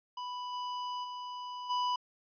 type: tone with level steps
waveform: square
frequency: 990 Hz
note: B5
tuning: 4 cents sharp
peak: -38 / -36 / -40 / -30 dBFS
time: 0.17-1.96 s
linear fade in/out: 5 ms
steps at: 0.52 / 1.03 / 1.69 s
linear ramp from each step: 20 ms
effects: resampled to 11025 Hz